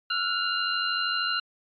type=tone cluster; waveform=sine; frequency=1357 / 1450 / 2813 / 4094 Hz; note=E6 / F#6 / F7 / C8; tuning=+50 / -35 / +12 / -38 cents; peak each=-30 dBFS; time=0.1-1.4 s; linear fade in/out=5 ms; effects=MP3 64 kbps